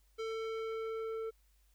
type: tone with low-pass filter sweep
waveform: square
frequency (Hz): 446.4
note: A4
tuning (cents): +25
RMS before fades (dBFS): -39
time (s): 0.18-1.31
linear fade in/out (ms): 20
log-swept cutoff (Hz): 4800 to 1100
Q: 0.75
effects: added 50 Hz sine -66 dBFS peak until 1.74 s + white hiss -75 dBFS RMS until 1.74 s